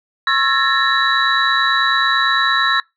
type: tone cluster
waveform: sine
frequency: 1086 / 1332 / 1699 / 1828 / 3918 Hz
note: C#6 / E6 / G#6 / A#6 / B7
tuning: -36 / +18 / +39 / -34 / -15 cents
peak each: -19 dBFS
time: 0.27-2.8 s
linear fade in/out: 2 ms
effects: noise-tail reverb RT60 0.2 s tail -24 dB re dry + tanh soft clip ceiling -2 dBFS